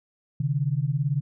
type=beating tone pair; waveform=sine; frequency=132.8 / 150.8 Hz; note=C3 / D3; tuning=+26 / +46 cents; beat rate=18 Hz; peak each=-25 dBFS; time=0.4-1.21 s; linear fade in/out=5 ms; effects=none